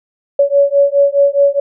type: beating tone pair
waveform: sine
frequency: 561 / 565.8 Hz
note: C#5 / C#5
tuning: +21 / +35 cents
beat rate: 4.8 Hz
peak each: -11 dBFS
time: 0.39-1.6 s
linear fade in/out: 5 ms
effects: none